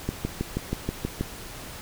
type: click train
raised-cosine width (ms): 3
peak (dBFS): -13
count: 8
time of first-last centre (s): 0.09-1.21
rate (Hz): 6.25
effects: pink hiss -40 dBFS RMS until 1.81 s